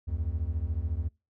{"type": "beating tone pair", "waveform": "triangle", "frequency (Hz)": [72.5, 86.5], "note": ["D2", "F2"], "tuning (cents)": [-22, -16], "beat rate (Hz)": 14, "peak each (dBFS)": -29, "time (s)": [0.07, 1.09], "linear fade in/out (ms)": 20, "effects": ["noise-tail reverb RT60 0.3 s tail -26 dB re dry"]}